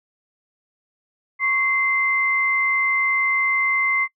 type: tone pair together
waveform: sine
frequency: 1100 / 2077 Hz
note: C#6 / C7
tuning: -14 / -13 cents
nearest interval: major seventh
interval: 1101 cents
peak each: -25 / -18 dBFS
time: 1.39-4.08 s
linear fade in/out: 50 ms
effects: noise-tail reverb RT60 0.1 s tail -26 dB re dry